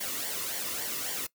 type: noise with flanger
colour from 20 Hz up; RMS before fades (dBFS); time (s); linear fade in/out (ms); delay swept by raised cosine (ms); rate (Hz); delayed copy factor
white; -34; 0-1.27; 10; 0.77 to 1.3; 3.6; -0.6
effects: noise-tail reverb RT60 0.1 s tail -20 dB re dry